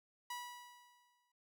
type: tone with exponential decay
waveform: sawtooth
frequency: 975 Hz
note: B5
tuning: 23 cents flat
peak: -37 dBFS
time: 0.3-1.32 s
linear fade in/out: 5 ms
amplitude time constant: 220 ms
effects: none